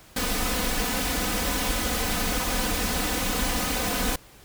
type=noise with comb filter; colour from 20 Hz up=pink; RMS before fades=-26 dBFS; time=0.16-4.16 s; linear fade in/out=5 ms; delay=4 ms; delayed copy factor=+0.9; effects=pink hiss -51 dBFS RMS until 4.44 s